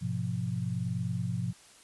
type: chord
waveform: sine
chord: F diminished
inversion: first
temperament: just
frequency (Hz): 104.77 / 125.72 / 174.61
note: Ab2 / Cb3 / F3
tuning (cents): +16 / +31 / 0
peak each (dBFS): -35 / -33 / -34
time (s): 0.01-1.53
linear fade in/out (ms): 20
effects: white hiss -56 dBFS RMS until 1.83 s + resampled to 24000 Hz